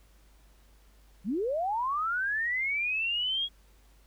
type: linear sweep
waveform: sine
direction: up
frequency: 164.81 to 3327 Hz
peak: -27 dBFS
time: 1.24-3.49 s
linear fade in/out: 50 ms
effects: added 50 Hz sine -57 dBFS peak until 4.06 s + pink hiss -65 dBFS RMS until 4.06 s